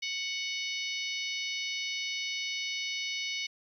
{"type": "harmonic tone", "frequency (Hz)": 740, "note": "F#5", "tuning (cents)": 0, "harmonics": [3, 4, 5, 6, 7, 8], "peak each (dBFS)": [-36, -38, -40, -42, -43, -44], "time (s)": [0.02, 3.47], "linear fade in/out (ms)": 10, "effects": ["11-bit"]}